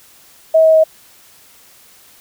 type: tone with pitch steps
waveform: sine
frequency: 642 / 638.3 / 634.6 Hz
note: E5 / D#5 / D#5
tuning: -46 / +44 / +34 cents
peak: -6 dBFS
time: 0.54-0.84 s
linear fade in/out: 10 ms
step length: 100 ms
effects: white hiss -46 dBFS RMS until 2.2 s